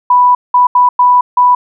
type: tone bursts at uneven times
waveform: sine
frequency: 987.8 Hz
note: B5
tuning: in tune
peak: -4 dBFS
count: 5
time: 0.1-0.35 / 0.54-0.67 / 0.75-0.89 / 0.99-1.21 / 1.37-1.55 s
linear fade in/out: 5 ms
effects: none